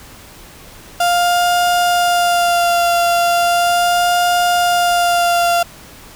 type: tone with vibrato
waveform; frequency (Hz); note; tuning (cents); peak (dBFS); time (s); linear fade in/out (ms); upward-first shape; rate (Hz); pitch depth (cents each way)
35% pulse; 698.5; F5; 0; -10; 1-5.63; 5; sine; 0.37; 18
effects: pink hiss -39 dBFS RMS until 6.15 s